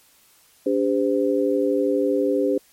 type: tone cluster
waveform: sine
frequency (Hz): 287.4 / 399.8 / 512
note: D4 / G4 / C5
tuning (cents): -37 / +34 / -38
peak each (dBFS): -22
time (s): 0.66-2.58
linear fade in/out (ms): 5
effects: white hiss -56 dBFS RMS until 2.72 s + MP3 64 kbps